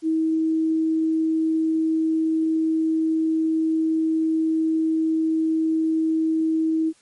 sine tone, 320 Hz, D#4, 49 cents sharp, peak -18 dBFS, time 0.02-6.93 s, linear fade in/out 50 ms, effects white hiss -58 dBFS RMS until 7.01 s + MP3 48 kbps

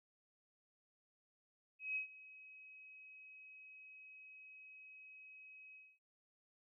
sine tone with ADSR envelope, 2545 Hz, D#7, 39 cents sharp, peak -36 dBFS, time 1.79-5.99 s, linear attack 170 ms, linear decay 110 ms, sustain -19 dB, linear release 240 ms, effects none

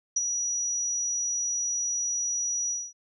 sine tone with ADSR envelope, 5830 Hz, F#8, 26 cents flat, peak -20 dBFS, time 0.16-2.93 s, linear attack 8 ms, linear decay 27 ms, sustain -6 dB, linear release 230 ms, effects none

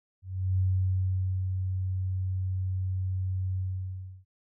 sine tone with ADSR envelope, 93.5 Hz, F#2, 19 cents sharp, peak -22 dBFS, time 0.22-4.25 s, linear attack 360 ms, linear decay 880 ms, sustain -5 dB, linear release 680 ms, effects none

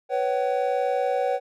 triangle chord, B suspended second, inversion none, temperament equal with one note detuned, 493.9 / 554.4 / 758.6 Hz, B4 / C#5 / F#5, 0 / 0 / +43 cents, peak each -24 dBFS, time 0.09-1.4 s, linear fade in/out 50 ms, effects none

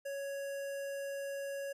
square tone with notch filter, 556 Hz, C#5, 5 cents sharp, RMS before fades -40 dBFS, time 0.05-1.73 s, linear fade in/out 10 ms, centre 3900 Hz, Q 1.5, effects resampled to 32000 Hz

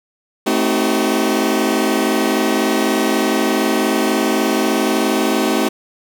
sawtooth chord, A diminished seventh, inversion none, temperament just, 220 / 264 / 316.8 / 380.2 Hz, A3 / C4 / Eb4 / Gb4, 0 / +16 / +31 / +47 cents, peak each -16 dBFS, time 0.46-5.69 s, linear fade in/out 10 ms, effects none

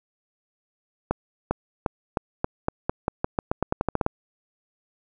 accelerating click train, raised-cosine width 1 ms, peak -8 dBFS, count 18, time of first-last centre 1.11-4.064 s, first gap 400 ms, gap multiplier 0.88, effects none

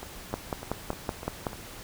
two click trains, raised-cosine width 1 ms, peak -14 / -24 dBFS, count 7 / 6, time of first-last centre 0.34-1.468 / 0.03-1.532 s, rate 5.32 / 3.33 Hz, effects pink hiss -44 dBFS RMS until 1.83 s

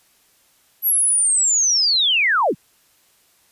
sine linear sweep, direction down, 11840 to 110 Hz, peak -14 dBFS, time 0.82-2.55 s, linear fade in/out 50 ms, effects white hiss -58 dBFS RMS until 3.51 s + resampled to 32000 Hz

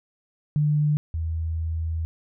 sine tone pair in turn, 149.2 / 81.16 Hz, D3 / E2, +28 / -26 cents, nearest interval major seventh, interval 1054 cents, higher first, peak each -18 / -24 dBFS, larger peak first, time 0.56-0.97 / 1.14-2.05 s, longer second, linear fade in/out 0 ms, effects none

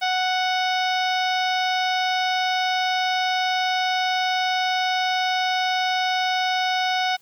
harmonic tone, 740 Hz, F#5, in tune, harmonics 1 / 2 / 3 / 4 / 5 / 6 / 7 / 8, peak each -22 / -28 / -29 / -32 / -30 / -39 / -33 / -42 dBFS, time 0.01-7.17 s, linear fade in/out 20 ms, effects white hiss -57 dBFS RMS until 7.21 s

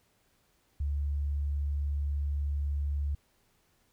sine tone, 71.8 Hz, D2, 39 cents flat, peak -28 dBFS, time 0.8-3.15 s, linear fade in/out 5 ms, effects pink hiss -70 dBFS RMS until 3.92 s

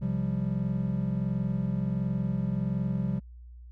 triangle chord, C suspended fourth, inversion none, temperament equal, 130.81 / 174.61 / 196 Hz, C3 / F3 / G3, 0 / 0 / 0 cents, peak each -29 dBFS, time 0.01-3.2 s, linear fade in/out 20 ms, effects added 60 Hz sine -44 dBFS peak until 3.71 s

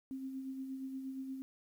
sine tone with tremolo, 265.4 Hz, C4, 25 cents sharp, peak -38 dBFS, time 0.11-1.42 s, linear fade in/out 0 ms, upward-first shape sine, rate 8.5 Hz, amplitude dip 40%, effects 11-bit

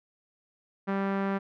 sawtooth tone with low-pass filter, 196 Hz, G3, in tune, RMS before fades -29 dBFS, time 0.87-1.39 s, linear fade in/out 20 ms, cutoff 1600 Hz, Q 1.4, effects none

